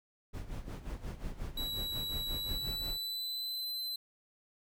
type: noise with tremolo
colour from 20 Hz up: brown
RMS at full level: -38 dBFS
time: 0.33-2.98 s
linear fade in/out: 20 ms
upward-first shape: sine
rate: 5.6 Hz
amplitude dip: 75%
type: click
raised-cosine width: 3 ms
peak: -33 dBFS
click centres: 0.682 s
type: tone with pitch glide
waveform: 45% pulse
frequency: 3910 to 4053 Hz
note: B7 to B7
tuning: -18 to +44 cents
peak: -35 dBFS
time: 1.57-3.96 s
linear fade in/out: 5 ms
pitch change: +62 cents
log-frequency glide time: 2.28-3.72 s
effects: none